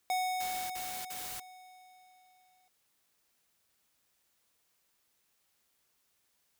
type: tone with exponential decay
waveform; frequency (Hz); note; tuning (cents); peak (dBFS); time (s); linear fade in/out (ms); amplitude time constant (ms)
square; 740; F#5; 0; -29; 0.1-2.68; 1; 560
type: noise bursts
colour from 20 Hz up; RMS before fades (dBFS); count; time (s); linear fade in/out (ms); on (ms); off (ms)
white; -42; 3; 0.4-1.4; 5; 300; 50
effects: white hiss -75 dBFS RMS until 6.59 s